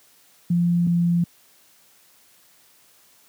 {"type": "tone pair in turn", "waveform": "sine", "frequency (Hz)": [173, 172.13], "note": ["F3", "F3"], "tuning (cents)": [-16, -25], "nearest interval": "unison", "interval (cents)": 9, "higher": "first", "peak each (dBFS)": -16, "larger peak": "neither", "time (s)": [[0.5, 0.87], [0.87, 1.24]], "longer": "neither", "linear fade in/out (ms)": 5, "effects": ["white hiss -56 dBFS RMS until 3.28 s", "high-pass 100 Hz 12 dB/octave"]}